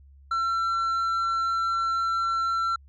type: tone with tanh clipping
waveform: sine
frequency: 1351 Hz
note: E6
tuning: 42 cents sharp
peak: -24 dBFS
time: 0.31-2.76 s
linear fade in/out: 5 ms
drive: 5 dB
effects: added 69 Hz sine -49 dBFS peak until 2.88 s